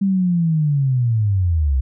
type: linear sweep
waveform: sine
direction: down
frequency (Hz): 199.1 to 62.5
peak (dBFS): -14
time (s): 0.01-1.81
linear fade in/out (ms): 10
effects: none